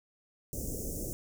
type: band-stop noise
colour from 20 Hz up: pink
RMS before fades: -37 dBFS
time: 0.53-1.13 s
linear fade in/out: 0 ms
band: 580 to 6100 Hz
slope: 48 dB/octave
effects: none